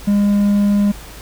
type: tone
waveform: triangle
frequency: 203.5 Hz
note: G#3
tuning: 35 cents flat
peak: -9 dBFS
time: 0.07-0.92 s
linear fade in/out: 10 ms
effects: added 51 Hz sine -35 dBFS peak until 1.21 s + pink hiss -37 dBFS RMS until 1.21 s